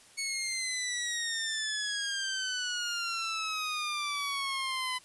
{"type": "exponential sweep", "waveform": "15% pulse", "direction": "down", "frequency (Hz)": [2218, 1006], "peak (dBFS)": -25, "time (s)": [0.17, 4.99], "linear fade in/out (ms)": 20, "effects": ["white hiss -57 dBFS RMS until 5.04 s", "resampled to 24000 Hz"]}